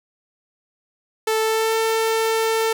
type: tone with pitch glide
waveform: sawtooth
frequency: 440 to 447.2 Hz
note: A4 to A4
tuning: 0 to +28 cents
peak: -14 dBFS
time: 1.27-2.73 s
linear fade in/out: 5 ms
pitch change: +28 cents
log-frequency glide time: 1.4-1.76 s
effects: none